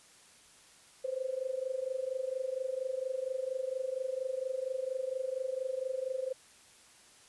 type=tone with amplitude modulation; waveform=sine; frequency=520 Hz; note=C5; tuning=11 cents flat; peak=-29 dBFS; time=1.04-6.33 s; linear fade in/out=10 ms; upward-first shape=sine; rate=24.3 Hz; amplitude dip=85%; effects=white hiss -59 dBFS RMS until 7.28 s + resampled to 24000 Hz